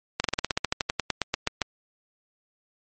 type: slowing click train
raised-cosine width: 0.2 ms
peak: -6 dBFS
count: 18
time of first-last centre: 0.2-1.618 s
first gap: 42 ms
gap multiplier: 1.08
effects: MP3 32 kbps